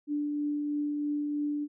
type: tone with tremolo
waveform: sine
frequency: 293.7 Hz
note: D4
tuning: in tune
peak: -27 dBFS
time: 0.07-1.68 s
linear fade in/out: 50 ms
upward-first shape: triangle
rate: 3.1 Hz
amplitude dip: 25%
effects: none